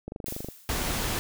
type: click train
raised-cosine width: 2 ms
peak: -22 dBFS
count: 11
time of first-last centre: 0.08-0.487 s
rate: 24.6 Hz
type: noise with exponential decay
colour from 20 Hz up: blue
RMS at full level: -34 dBFS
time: 0.26-1 s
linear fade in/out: 0 ms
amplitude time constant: 160 ms
type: noise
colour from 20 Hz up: pink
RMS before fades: -29 dBFS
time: 0.69-1.19 s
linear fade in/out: 0 ms
effects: none